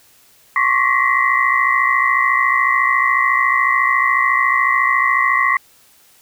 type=tone cluster; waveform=sine; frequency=1079 / 1133 / 1914 / 2042 Hz; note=C#6 / C#6 / A#6 / C7; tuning=-47 / +37 / +45 / -43 cents; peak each=-18 dBFS; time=0.56-5.57 s; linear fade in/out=2 ms; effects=white hiss -51 dBFS RMS until 6.21 s